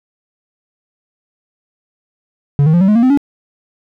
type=tone with pitch steps; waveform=triangle; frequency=142.6 / 157.31 / 173.54 / 191.45 / 211.2 / 233 / 257 / 283.6 Hz; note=C#3 / D#3 / F3 / G3 / G#3 / A#3 / C4 / C#4; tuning=+49 / +19 / -11 / -41 / +29 / -1 / -31 / +40 cents; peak=-5 dBFS; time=2.59-3.174 s; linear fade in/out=0 ms; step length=73 ms; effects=none